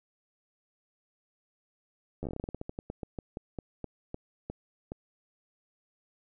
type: slowing click train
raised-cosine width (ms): 2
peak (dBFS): -23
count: 24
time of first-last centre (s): 2.23-4.919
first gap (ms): 11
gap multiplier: 1.18
effects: none